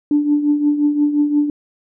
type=tone with tremolo; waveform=sine; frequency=293.7 Hz; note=D4; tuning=in tune; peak=-9 dBFS; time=0.11-1.5 s; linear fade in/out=2 ms; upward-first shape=triangle; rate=5.7 Hz; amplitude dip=70%; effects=tanh soft clip ceiling -5 dBFS